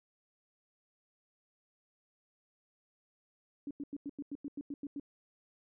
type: tone bursts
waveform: sine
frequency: 284.9 Hz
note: C#4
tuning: 48 cents sharp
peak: -37 dBFS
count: 11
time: 3.67-4.998 s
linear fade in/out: 2 ms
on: 38 ms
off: 91 ms
effects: none